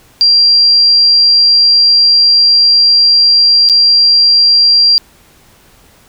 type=tone with dropouts; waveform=sine; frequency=4747 Hz; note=D8; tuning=18 cents sharp; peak=-4 dBFS; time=0.21-4.98 s; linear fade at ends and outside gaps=0 ms; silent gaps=3.689-3.697 s; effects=pink hiss -45 dBFS RMS until 6.08 s